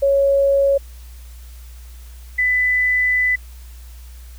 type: tone pair in turn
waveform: sine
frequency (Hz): 554.4 / 1997.5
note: C#5 / B6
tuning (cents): 0 / +19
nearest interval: octave + minor seventh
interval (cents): 2219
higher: second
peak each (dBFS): -12 / -14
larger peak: first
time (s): 0.02-0.78 / 2.38-3.36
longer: second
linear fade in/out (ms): 10
effects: added 60 Hz sine -35 dBFS peak until 4.38 s + white hiss -49 dBFS RMS until 4.38 s